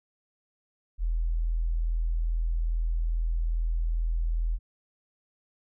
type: tone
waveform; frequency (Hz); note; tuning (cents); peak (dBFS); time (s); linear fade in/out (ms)
sine; 41.2; E1; 0; -24; 0.98-4.59; 50
effects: none